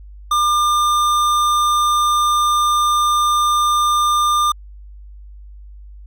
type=tone with tanh clipping; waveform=sine; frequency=1200 Hz; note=D6; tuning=37 cents sharp; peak=-15 dBFS; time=0.31-4.52 s; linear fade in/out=5 ms; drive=18 dB; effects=added 50 Hz sine -35 dBFS peak until 6.06 s